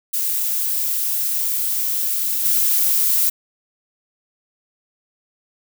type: noise with level steps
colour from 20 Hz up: violet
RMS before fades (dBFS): -21 / -17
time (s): 0.13-3.3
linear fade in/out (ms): 10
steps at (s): 2.45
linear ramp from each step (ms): 2
effects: none